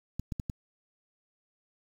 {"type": "clicks", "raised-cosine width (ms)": 5, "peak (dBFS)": -21, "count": 4, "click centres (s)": [0.196, 0.322, 0.398, 0.498], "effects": ["8-bit"]}